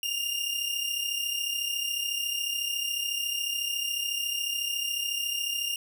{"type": "tone pair together", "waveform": "sawtooth", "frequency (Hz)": [2795, 2829], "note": ["F7", "F7"], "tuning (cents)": [1, 22], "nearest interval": "unison", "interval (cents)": 21, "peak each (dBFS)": -28, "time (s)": [0.03, 5.76], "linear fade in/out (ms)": 2, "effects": []}